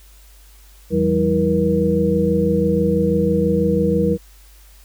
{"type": "tone cluster", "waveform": "sine", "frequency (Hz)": [86.2, 168.7, 194.8, 323.8, 475.8], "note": ["F2", "E3", "G3", "E4", "A#4"], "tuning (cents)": [-22, 40, -11, -31, 35], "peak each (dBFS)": [-25, -22, -19, -23, -18], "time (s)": [0.9, 4.18], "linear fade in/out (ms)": 50, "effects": ["added 50 Hz sine -44 dBFS peak until 4.84 s", "white hiss -51 dBFS RMS until 4.84 s"]}